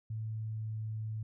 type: tone with pitch glide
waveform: sine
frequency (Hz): 110 to 109.3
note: A2 to A2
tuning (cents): 0 to -11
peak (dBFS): -35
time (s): 0.1-1.23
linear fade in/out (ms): 5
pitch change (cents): -11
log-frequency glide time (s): 0.22-0.74
effects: none